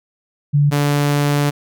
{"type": "tone pair in turn", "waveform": ["sine", "sawtooth"], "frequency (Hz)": [144.8, 144.8], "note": ["D3", "D3"], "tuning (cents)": [-24, -24], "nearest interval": "unison", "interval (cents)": 0, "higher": "neither", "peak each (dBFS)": -10, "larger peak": "neither", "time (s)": [[0.53, 0.71], [0.71, 1.51]], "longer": "second", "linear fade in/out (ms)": 20, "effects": []}